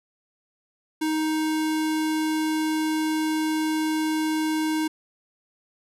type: tone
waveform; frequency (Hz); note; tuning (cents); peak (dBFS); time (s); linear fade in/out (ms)
square; 312.7; D#4; +9; -23; 1.01-4.88; 10
effects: resampled to 32000 Hz